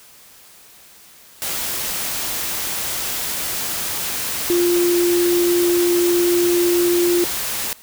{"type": "tone in noise", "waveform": "sine", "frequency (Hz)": 349.2, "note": "F4", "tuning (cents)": 0, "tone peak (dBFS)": -14, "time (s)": [4.5, 7.24], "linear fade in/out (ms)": 0, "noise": "white", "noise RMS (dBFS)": -24, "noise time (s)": [1.42, 7.73], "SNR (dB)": 7, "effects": ["white hiss -46 dBFS RMS until 7.82 s"]}